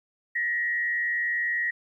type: tone with frequency modulation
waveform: sine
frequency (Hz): 1900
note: A#6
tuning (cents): +33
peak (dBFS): -24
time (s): 0.35-1.71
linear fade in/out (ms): 10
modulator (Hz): 110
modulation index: 0.58
effects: 11-bit